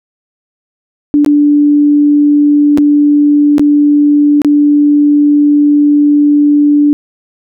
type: tone with dropouts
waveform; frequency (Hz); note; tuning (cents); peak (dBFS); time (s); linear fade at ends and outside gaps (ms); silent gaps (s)
sine; 292.5; D4; -7; -4; 1.14-6.93; 0; 1.247-1.262 / 2.775-2.783 / 3.582-3.595 / 4.418-4.447
effects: none